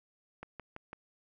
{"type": "click train", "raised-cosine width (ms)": 0.5, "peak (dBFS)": -28, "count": 4, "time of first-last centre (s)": [0.43, 0.931], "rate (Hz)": 5.99, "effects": []}